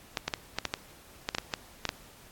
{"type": "clicks", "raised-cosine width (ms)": 0.2, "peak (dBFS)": -11, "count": 12, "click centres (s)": [0.172, 0.28, 0.338, 0.586, 0.653, 0.739, 1.289, 1.349, 1.384, 1.538, 1.853, 1.891], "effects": ["pink hiss -54 dBFS RMS until 2.31 s", "AAC 64 kbps"]}